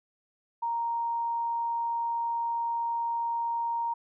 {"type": "tone", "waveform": "sine", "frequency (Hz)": 932.3, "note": "A#5", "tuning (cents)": 0, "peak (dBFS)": -27, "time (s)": [0.62, 3.94], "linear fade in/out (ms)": 10, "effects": []}